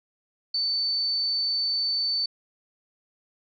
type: tone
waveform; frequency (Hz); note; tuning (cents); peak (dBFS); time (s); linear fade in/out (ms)
sine; 4526; C#8; +35; -23; 0.54-2.26; 5
effects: none